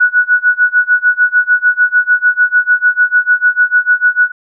sine tone with tremolo, 1471 Hz, F#6, 11 cents flat, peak -4 dBFS, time 0-4.32 s, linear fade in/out 10 ms, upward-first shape sine, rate 6.7 Hz, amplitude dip 95%, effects none

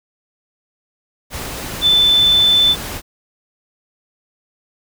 sine tone in noise, 3520 Hz, A7, in tune, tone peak -9 dBFS, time 1.81-2.76 s, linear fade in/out 50 ms, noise pink, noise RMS -27 dBFS, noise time 1.3-3.02 s, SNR +15 dB, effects none

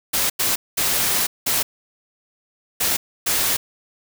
white noise bursts at uneven times, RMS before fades -20 dBFS, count 6, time 0.13-0.3 / 0.39-0.56 / 0.77-1.27 / 1.46-1.63 / 2.8-2.97 / 3.26-3.57 s, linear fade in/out 10 ms, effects none

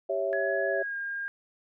sine chord, C# diminished, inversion second, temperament equal, 392 / 554.4 / 659.3 Hz, G4 / C#5 / E5, 0 / 0 / 0 cents, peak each -32 / -30 / -30 dBFS, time 0.09-0.83 s, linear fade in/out 10 ms
sine tone with pitch glide, 1685 to 1613.6 Hz, G#6 to G6, +25 to +50 cents, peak -31 dBFS, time 0.33-1.28 s, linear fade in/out 0 ms, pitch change -75 cents, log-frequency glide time 0.7-0.96 s
effects none

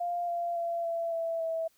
sine tone with pitch steps, 698.5 / 689.3 / 680.2 / 671.2 / 662.3 / 653.6 Hz, F5 / F5 / F5 / E5 / E5 / E5, 0 / -23 / -46 / +31 / +8 / -15 cents, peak -29 dBFS, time 0-1.68 s, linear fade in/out 10 ms, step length 280 ms, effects white hiss -68 dBFS RMS until 1.77 s

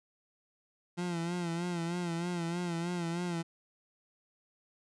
30% pulse tone with vibrato, 172.2 Hz, F3, 24 cents flat, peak -30 dBFS, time 0.97-3.43 s, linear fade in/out 20 ms, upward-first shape sine, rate 3.2 Hz, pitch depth 60 cents each way, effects resampled to 22050 Hz

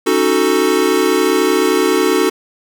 square chord, D# half-diminished seventh, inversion third, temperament equal, 277.2 / 311.1 / 370 / 440 Hz, C#4 / D#4 / F#4 / A4, 0 / 0 / 0 / 0 cents, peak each -21 / -19 / -16 / -17 dBFS, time 0.06-2.3 s, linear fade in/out 10 ms, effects none

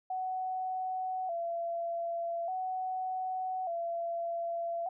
sine tone with vibrato, 712 Hz, F5, 33 cents sharp, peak -32 dBFS, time 0.1-4.89 s, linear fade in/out 5 ms, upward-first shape square, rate 0.42 Hz, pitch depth 82 cents each way, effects none

